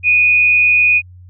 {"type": "tone with frequency modulation", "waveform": "sine", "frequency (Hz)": 2475, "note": "D#7", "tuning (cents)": -10, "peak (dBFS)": -8, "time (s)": [0.03, 1.02], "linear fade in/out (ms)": 50, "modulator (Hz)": 108, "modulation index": 0.45, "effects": ["added 90 Hz sine -36 dBFS peak until 1.29 s"]}